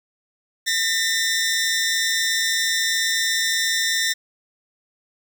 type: tone pair together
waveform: 15% pulse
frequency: 1807 / 1977.6 Hz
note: A6 / B6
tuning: +46 / +2 cents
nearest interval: major second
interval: 156 cents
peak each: -14 / -19 dBFS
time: 0.66-4.14 s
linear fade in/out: 20 ms
effects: none